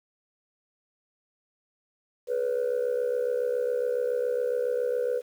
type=tone with amplitude modulation; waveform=sine; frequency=491.3 Hz; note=B4; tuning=9 cents flat; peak=-19 dBFS; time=2.27-5.22 s; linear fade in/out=50 ms; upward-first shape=sine; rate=67.2 Hz; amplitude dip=85%; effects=tanh soft clip ceiling -20 dBFS + 9-bit